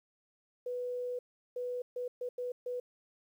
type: tone bursts at uneven times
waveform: sine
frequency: 493.9 Hz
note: B4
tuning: in tune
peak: -34 dBFS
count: 6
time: 0.66-1.19 / 1.56-1.82 / 1.96-2.08 / 2.21-2.29 / 2.38-2.52 / 2.66-2.8 s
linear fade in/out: 5 ms
effects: 11-bit